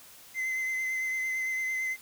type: tone with vibrato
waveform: triangle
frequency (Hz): 2057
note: C7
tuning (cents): -30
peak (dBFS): -27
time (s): 0.34-1.97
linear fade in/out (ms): 50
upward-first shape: sine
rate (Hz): 8.9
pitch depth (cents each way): 20
effects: white hiss -52 dBFS RMS until 2.01 s